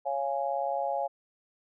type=chord; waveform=sine; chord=Db major; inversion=none; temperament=just; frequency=554.4 / 693 / 831.5 Hz; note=Db5 / F5 / Ab5; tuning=0 / -14 / +2 cents; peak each=-32 dBFS; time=0.05-1.08 s; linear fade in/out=20 ms; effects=none